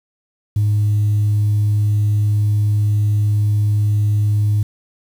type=tone; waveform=sine; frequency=104.5 Hz; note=G#2; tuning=11 cents sharp; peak=-11 dBFS; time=0.56-4.63 s; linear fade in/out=5 ms; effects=tanh soft clip ceiling -10 dBFS + 7-bit